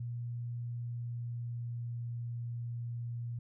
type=tone with pitch glide; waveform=sine; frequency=119.5 to 118.61 Hz; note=A#2 to A#2; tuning=+43 to +30 cents; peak=-36 dBFS; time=0-3.39 s; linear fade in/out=5 ms; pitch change=-13 cents; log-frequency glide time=0.63-2.06 s; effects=none